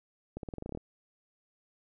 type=accelerating click train; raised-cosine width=2 ms; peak=-25 dBFS; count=11; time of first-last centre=0.37-0.774 s; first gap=62 ms; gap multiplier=0.9; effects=none